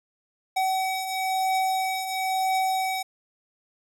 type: beating tone pair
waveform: square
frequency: 757 / 758 Hz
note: F#5 / F#5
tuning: +39 / +42 cents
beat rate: 1 Hz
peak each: -32 / -25 dBFS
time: 0.56-3.03 s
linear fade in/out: 10 ms
effects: none